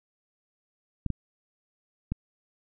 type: clicks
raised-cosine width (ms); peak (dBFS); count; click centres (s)
5; -16; 3; 1.063 / 1.103 / 2.12
effects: none